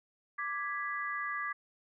sine chord, G# diminished, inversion second, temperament equal, 1174.7 / 1661.2 / 1975.5 Hz, D6 / G#6 / B6, 0 / 0 / 0 cents, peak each -37 / -38 / -39 dBFS, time 0.38-1.53 s, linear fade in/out 10 ms, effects none

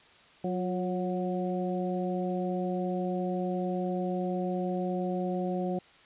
harmonic tone with a mistuned harmonic, 182.9 Hz, F#3, 20 cents flat, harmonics 1 / 2 / 3 / 4, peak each -31 / -34 / -36 / -37 dBFS, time 0.44-5.79 s, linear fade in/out 5 ms, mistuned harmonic 2, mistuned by -42 cents, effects white hiss -57 dBFS RMS until 6.05 s + resampled to 8000 Hz

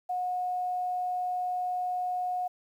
sine tone, 726 Hz, F#5, 33 cents flat, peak -28 dBFS, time 0.09-2.48 s, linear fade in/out 10 ms, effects 10-bit

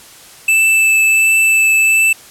square tone with vibrato, 2637 Hz, E7, in tune, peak -9 dBFS, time 0.48-2.13 s, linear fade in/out 5 ms, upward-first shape triangle, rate 1.4 Hz, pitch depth 9 cents each way, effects white hiss -39 dBFS RMS until 2.3 s + low-pass 12000 Hz 12 dB/octave

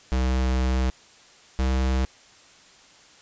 square tone pair in turn, 64.1 / 65.03 Hz, C2 / C2, -35 / -10 cents, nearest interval unison, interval 25 cents, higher second, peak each -21 dBFS, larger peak neither, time 0.12-0.9 / 1.59-2.05 s, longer first, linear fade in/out 0 ms, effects white hiss -52 dBFS RMS until 3.21 s + resampled to 16000 Hz

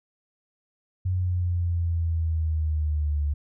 sine exponential sweep, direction down, 92.5 to 72.3 Hz, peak -22 dBFS, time 1.05-3.34 s, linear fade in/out 10 ms, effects none

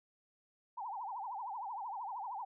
sine tone with vibrato, 880 Hz, A5, in tune, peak -39 dBFS, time 0.77-2.45 s, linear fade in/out 10 ms, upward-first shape triangle, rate 13 Hz, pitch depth 270 cents each way, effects none

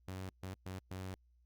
sawtooth tone bursts at uneven times, 93.8 Hz, F#2, 24 cents sharp, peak -38 dBFS, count 4, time 0.08-0.29 / 0.43-0.54 / 0.66-0.79 / 0.91-1.14 s, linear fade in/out 0 ms, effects added 60 Hz sine -66 dBFS peak until 1.45 s + Opus 48 kbps

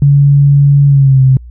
sine tone with pitch glide, 141.9 to 131.63 Hz, C#3 to C3, +41 to +11 cents, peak -3 dBFS, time 0.02-1.37 s, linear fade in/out 2 ms, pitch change -130 cents, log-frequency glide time 0.87-1.22 s, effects added 60 Hz sine -28 dBFS peak until 1.5 s

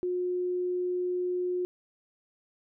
sine tone, 360 Hz, F#4, 47 cents flat, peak -27 dBFS, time 0.03-1.65 s, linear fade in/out 0 ms, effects none

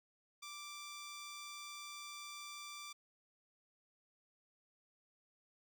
10% pulse tone, 1174.7 Hz, D6, in tune, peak -39 dBFS, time 0.42-2.93 s, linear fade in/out 10 ms, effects none

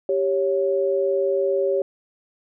sine tone pair together, 392 / 554.4 Hz, G4 / C#5, 0 / 0 cents, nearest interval tritone, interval 600 cents, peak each -21 dBFS, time 0.09-1.82 s, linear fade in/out 2 ms, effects none

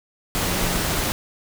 sine tone in noise, 177.4 Hz, F3, 27 cents sharp, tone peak -30 dBFS, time 0.43-0.83 s, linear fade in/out 0 ms, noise pink, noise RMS -23 dBFS, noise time 0.35-1.12 s, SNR -10 dB, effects none

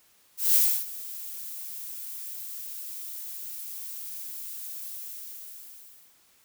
violet noise with ADSR envelope, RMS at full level -19 dBFS, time 0.37-6.19 s, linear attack 180 ms, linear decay 300 ms, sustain -19 dB, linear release 1300 ms, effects white hiss -62 dBFS RMS until 6.44 s

